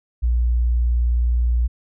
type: tone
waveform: sine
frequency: 59.6 Hz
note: A#1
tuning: 39 cents sharp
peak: -15 dBFS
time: 0.22-1.68 s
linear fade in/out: 20 ms
effects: none